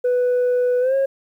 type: tone with pitch glide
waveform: sine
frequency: 494.8 to 542.7 Hz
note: B4 to C#5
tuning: +3 to -37 cents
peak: -13 dBFS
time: 0.04-1.06 s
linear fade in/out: 10 ms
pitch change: +160 cents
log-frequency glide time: 0.8-0.95 s
effects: tanh soft clip ceiling -14 dBFS + 9-bit